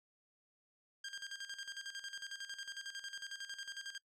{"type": "tone with tremolo", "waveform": "15% pulse", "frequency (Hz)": 1600, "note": "G6", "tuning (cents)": 35, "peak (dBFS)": -35, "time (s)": [1.04, 3.98], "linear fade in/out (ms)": 5, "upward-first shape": "square", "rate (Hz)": 11, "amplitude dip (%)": 70, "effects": ["noise-tail reverb RT60 0.1 s tail -22 dB re dry", "low-pass 8000 Hz 12 dB/octave"]}